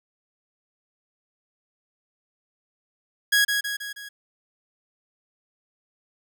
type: tone with echo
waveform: sawtooth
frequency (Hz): 1657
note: G#6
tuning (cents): -4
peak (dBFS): -13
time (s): 3.32-3.45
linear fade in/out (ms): 10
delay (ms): 160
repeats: 4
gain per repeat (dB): -5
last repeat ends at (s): 4.09
effects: none